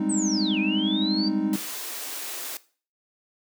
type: chord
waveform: triangle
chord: Ab major seventh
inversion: third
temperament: equal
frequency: 196 / 207.7 / 261.6 / 311.1 Hz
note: G3 / Ab3 / C4 / Eb4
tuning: 0 / 0 / 0 / 0 cents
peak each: -28 / -26 / -28 / -24 dBFS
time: 0-1.56 s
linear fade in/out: 5 ms
type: linear two-way sweep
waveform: sine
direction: down then up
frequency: 8400 to 2400 to 4705 Hz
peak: -27 dBFS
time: 0.09-1.29 s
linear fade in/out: 10 ms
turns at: 0.59 s
type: high-pass noise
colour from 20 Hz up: white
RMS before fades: -34 dBFS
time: 1.53-2.57 s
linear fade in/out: 2 ms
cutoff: 260 Hz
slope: 96 dB/octave
effects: noise-tail reverb RT60 0.4 s tail -18 dB re dry